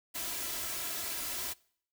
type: noise with comb filter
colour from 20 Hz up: white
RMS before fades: -37 dBFS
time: 0.14-1.54 s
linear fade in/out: 20 ms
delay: 3 ms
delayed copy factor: +0.6
effects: noise-tail reverb RT60 0.6 s tail -24 dB re dry